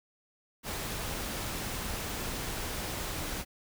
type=noise; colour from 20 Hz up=pink; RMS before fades=-36 dBFS; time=0.63-3.45 s; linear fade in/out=50 ms; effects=none